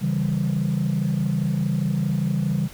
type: chord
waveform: sine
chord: C# diminished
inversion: none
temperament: equal with one note detuned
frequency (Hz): 138.59 / 163.39 / 196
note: C#3 / E3 / G3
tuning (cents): 0 / -15 / 0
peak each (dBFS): -23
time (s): 0.01-2.68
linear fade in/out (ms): 20
effects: tanh soft clip ceiling -15 dBFS + pink hiss -44 dBFS RMS until 2.73 s